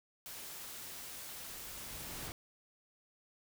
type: noise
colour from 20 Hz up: white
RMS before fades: -47 dBFS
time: 0.26-2.28 s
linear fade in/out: 0 ms
type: noise with exponential growth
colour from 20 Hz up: pink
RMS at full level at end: -44 dBFS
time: 0.38-2.32 s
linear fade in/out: 0 ms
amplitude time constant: 420 ms
effects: none